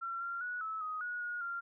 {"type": "tone with pitch steps", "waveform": "sine", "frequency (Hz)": [1361, 1382, 1466, 1302, 1254, 1455, 1442, 1387], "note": ["F6", "F6", "F#6", "E6", "D#6", "F#6", "F#6", "F6"], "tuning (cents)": [-45, -19, -16, -22, 13, -29, -45, -12], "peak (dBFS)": -36, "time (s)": [0.01, 1.61], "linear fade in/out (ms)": 20, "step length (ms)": 200, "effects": []}